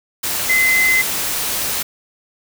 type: tone in noise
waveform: sine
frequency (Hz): 2049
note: C7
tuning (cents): -37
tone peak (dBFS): -12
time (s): 0.49-1.02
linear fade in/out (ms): 10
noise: white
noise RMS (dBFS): -21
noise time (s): 0.23-1.83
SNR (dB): +6
effects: none